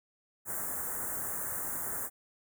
white band-stop noise, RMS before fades -36 dBFS, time 0.45-2.1 s, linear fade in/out 50 ms, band 1800 to 7200 Hz, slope 48 dB/octave, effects none

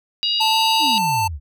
harmonic tone, 954 Hz, A#5, 40 cents sharp, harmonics 3 / 4 / 5, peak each -21 / -22 / -23 dBFS, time 0.23-0.98 s, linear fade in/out 0 ms
square tone with pitch glide, 880 to 889.7 Hz, A5 to A5, 0 to +19 cents, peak -18 dBFS, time 0.4-1.28 s, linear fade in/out 10 ms, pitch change +19 cents, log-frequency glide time 0.5-0.57 s
sine exponential sweep, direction down, 340 to 65.41 Hz, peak -25 dBFS, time 0.79-1.4 s, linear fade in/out 50 ms
effects none

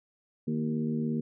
harmonic tone with a mistuned harmonic, 77.2 Hz, D#2, 13 cents flat, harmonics 2 / 3 / 4 / 5 / 6, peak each -33 / -29 / -42 / -39 / -43 dBFS, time 0.47-1.21 s, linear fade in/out 10 ms, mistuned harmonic 4, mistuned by +54 cents, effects none

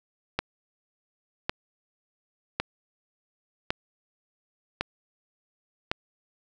click train, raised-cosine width 0.3 ms, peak -9 dBFS, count 6, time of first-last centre 0.39-5.915 s, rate 0.905 Hz, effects none

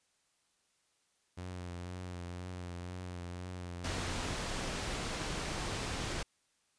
sawtooth tone with vibrato, 89.3 Hz, F2, 39 cents sharp, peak -37 dBFS, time 1.37-4.34 s, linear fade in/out 10 ms, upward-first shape triangle, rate 2 Hz, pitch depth 42 cents each way
pink low-pass noise, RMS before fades -38 dBFS, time 3.84-6.23 s, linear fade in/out 5 ms, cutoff 7900 Hz, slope 12 dB/octave
effects white hiss -75 dBFS RMS until 6.78 s + resampled to 22050 Hz

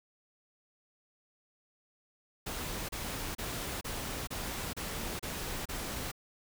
pink noise bursts, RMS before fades -38 dBFS, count 8, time 2.46-6.117 s, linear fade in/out 10 ms, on 430 ms, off 31 ms, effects none

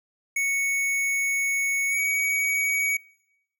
square tone with pitch glide, 2217 to 2256 Hz, C#7 to C#7, 0 to +30 cents, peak -23 dBFS, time 0.36-2.97 s, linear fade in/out 5 ms, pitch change +30 cents, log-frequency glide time 1.89-1.98 s, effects noise-tail reverb RT60 1.0 s tail -26 dB re dry

